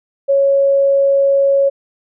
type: tone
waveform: sine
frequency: 553 Hz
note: C#5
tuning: 4 cents flat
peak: -9 dBFS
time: 0.28-1.7 s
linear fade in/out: 20 ms
effects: none